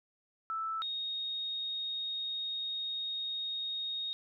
sine tone pair in turn, 1318.5 / 3729 Hz, E6 / A#7, 0 / 0 cents, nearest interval octave + tritone, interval 1800 cents, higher second, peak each -33 / -34 dBFS, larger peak first, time 0.5-0.82 / 0.82-4.13 s, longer second, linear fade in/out 0 ms, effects none

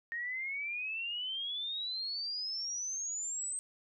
sine exponential sweep, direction up, 1846 to 8330 Hz, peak -35 dBFS, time 0.12-3.59 s, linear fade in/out 0 ms, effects none

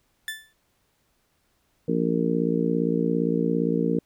30% pulse tone with exponential decay, 1756 Hz, A6, 4 cents flat, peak -24 dBFS, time 0.28-0.53 s, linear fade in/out 1 ms, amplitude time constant 54 ms
harmonic tone, 57.5 Hz, A#1, 23 cents flat, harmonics 3 / 4 / 5 / 6 / 7 / 8, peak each -26 / -27 / -27 / -32 / -32 / -27 dBFS, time 1.88-3.99 s, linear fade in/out 5 ms
effects pink hiss -69 dBFS RMS until 4.05 s

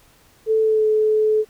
sine tone with pitch glide, 440 to 431.2 Hz, A4 to A4, 0 to -35 cents, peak -14 dBFS, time 0.46-1.45 s, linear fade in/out 50 ms, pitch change -35 cents, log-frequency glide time 0.61-0.86 s, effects pink hiss -54 dBFS RMS until 1.49 s

